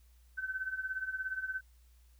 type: tone with tremolo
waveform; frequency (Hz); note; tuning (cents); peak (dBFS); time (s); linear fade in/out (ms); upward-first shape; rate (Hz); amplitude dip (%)
sine; 1529; G6; -44; -31; 0.37-1.61; 20; triangle; 17; 85
effects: added 60 Hz sine -59 dBFS peak until 2.19 s + white hiss -72 dBFS RMS until 2.19 s